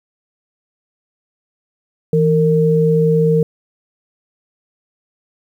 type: tone pair together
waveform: sine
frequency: 162.6 / 458 Hz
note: E3 / A#4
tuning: -23 / -31 cents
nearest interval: octave + tritone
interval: 1792 cents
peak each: -13 dBFS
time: 2.13-3.43 s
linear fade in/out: 2 ms
effects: 8-bit